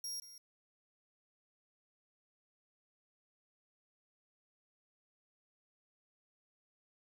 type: tone with echo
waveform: sawtooth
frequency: 5600 Hz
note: F8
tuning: 4 cents sharp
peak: -37 dBFS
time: 0.04-0.2 s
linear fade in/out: 2 ms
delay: 180 ms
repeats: 1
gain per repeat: -13 dB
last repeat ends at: 0.38 s
effects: 11-bit